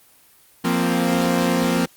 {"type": "chord", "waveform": "sawtooth", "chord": "F suspended fourth", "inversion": "none", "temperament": "equal", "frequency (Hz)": [174.61, 233.1, 261.6], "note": ["F3", "Bb3", "C4"], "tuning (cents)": [0, 0, 0], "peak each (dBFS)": -18, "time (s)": [0.64, 1.86], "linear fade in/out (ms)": 10, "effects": ["white hiss -53 dBFS RMS until 1.96 s", "Opus 24 kbps"]}